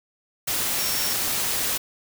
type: tone in noise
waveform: sine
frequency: 5500 Hz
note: F8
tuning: 27 cents flat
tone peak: -30 dBFS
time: 0.78-1.14 s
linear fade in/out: 10 ms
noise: white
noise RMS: -25 dBFS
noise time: 0.47-1.78 s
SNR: -8 dB
effects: none